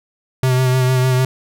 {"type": "tone with vibrato", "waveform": "square", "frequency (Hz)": 128.5, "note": "C3", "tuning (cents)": -31, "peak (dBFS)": -13, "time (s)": [0.43, 1.25], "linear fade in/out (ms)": 2, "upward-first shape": "sine", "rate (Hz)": 6.6, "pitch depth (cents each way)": 25, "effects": []}